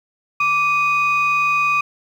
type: tone pair together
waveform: sine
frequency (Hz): 1168.2 / 2489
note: D6 / D#7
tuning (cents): -10 / 0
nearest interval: octave + minor second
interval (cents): 1310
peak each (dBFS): -16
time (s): 0.4-1.81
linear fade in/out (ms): 5
effects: tanh soft clip ceiling -10 dBFS + 8-bit